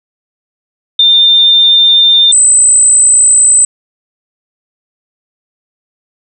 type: tone pair in turn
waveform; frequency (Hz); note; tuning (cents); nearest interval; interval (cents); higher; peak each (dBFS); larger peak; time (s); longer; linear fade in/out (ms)
sine; 3604 / 8071; A7 / B8; +41 / +37; octave + major second; 1396; second; -3; neither; 0.99-2.32 / 2.32-3.65; neither; 5
effects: none